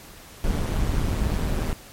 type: noise with amplitude modulation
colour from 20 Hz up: brown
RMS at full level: -21 dBFS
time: 0.44-1.73 s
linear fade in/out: 2 ms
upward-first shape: sine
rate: 157 Hz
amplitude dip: 55%
effects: pink hiss -45 dBFS RMS until 1.92 s + MP3 64 kbps